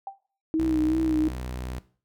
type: tone with exponential decay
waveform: sine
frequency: 784 Hz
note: G5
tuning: in tune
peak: -28 dBFS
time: 0.07-0.19 s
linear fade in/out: 2 ms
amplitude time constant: 25 ms
type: tone with vibrato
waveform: sine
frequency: 315.5 Hz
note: D#4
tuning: 24 cents sharp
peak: -21 dBFS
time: 0.54-1.28 s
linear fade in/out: 0 ms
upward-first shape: sine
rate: 2.7 Hz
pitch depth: 42 cents each way
type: tone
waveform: sawtooth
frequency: 62.5 Hz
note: B1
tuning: 21 cents sharp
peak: -28 dBFS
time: 0.59-1.79 s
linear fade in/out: 5 ms
effects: noise-tail reverb RT60 0.4 s tail -17 dB re dry